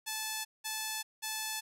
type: tone bursts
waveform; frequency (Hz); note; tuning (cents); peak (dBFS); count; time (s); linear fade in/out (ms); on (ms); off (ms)
5% pulse; 871; A5; -18; -23; 3; 0.06-1.61; 20; 390; 190
effects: none